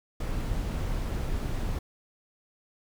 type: noise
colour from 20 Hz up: brown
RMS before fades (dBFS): -30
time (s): 0.2-1.79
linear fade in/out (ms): 5
effects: none